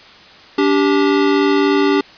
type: tone pair together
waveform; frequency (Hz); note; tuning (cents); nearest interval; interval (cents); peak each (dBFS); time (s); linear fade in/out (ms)
square; 288.4 / 392; D4 / G4; -31 / 0; perfect fourth; 531; -15; 0.58-2.01; 5
effects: white hiss -41 dBFS RMS until 2.17 s + resampled to 11025 Hz